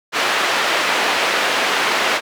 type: band-pass noise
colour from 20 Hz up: white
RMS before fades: -18 dBFS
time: 0.12-2.21 s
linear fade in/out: 50 ms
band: 380 to 2500 Hz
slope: 12 dB/octave
effects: none